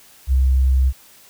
sine tone, 65.41 Hz, C2, in tune, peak -12 dBFS, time 0.27-0.93 s, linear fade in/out 50 ms, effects white hiss -48 dBFS RMS until 1.29 s

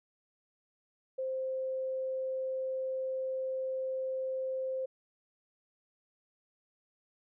sine tone, 523.3 Hz, C5, in tune, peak -32 dBFS, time 1.18-4.86 s, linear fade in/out 10 ms, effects none

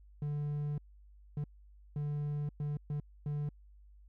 triangle tone bursts at uneven times, 146.83 Hz, D3, in tune, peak -31 dBFS, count 6, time 0.22-0.78 / 1.37-1.44 / 1.96-2.49 / 2.6-2.77 / 2.9-3 / 3.26-3.49 s, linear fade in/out 2 ms, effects added 50 Hz sine -55 dBFS peak until 4.08 s

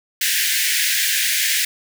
pink high-pass noise, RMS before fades -19 dBFS, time 0.21-1.65 s, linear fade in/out 5 ms, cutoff 1600 Hz, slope 96 dB/octave, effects none

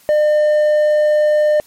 sine tone with hard clipping, 603 Hz, D5, 46 cents sharp, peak -11 dBFS, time 0.09-1.6 s, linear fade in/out 0 ms, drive 3 dB, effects white hiss -49 dBFS RMS until 1.66 s + MP3 64 kbps

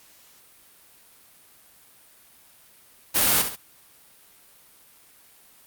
white noise with echo, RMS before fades -20 dBFS, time 3.14-3.43 s, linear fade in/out 20 ms, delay 67 ms, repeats 2, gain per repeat -8 dB, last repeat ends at 3.564 s, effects white hiss -54 dBFS RMS until 5.66 s + Opus 48 kbps

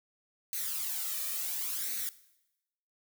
blue noise with flanger, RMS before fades -35 dBFS, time 0.53-2.09 s, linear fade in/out 0 ms, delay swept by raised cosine 0.48 to 1.68 ms, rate 0.71 Hz, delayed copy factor +0.65, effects noise-tail reverb RT60 0.9 s tail -18 dB re dry

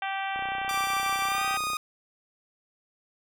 harmonic tone, 389.4 Hz, G4, 12 cents flat, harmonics 2 / 3 / 4 / 5 / 6 / 7 / 8 / 9, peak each -31 / -39 / -36 / -39 / -39 / -41 / -43 / -48 dBFS, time 0.02-1.57 s, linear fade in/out 2 ms
click train, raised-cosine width 1 ms, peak -28 dBFS, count 44, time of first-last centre 0.36-1.734 s, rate 31.3 Hz
sawtooth tone with pitch glide, 1174.7 to 1238.1 Hz, D6 to D#6, 0 to -9 cents, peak -24 dBFS, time 0.69-1.77 s, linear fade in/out 2 ms, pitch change +91 cents, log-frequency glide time 1.25-1.46 s
effects none

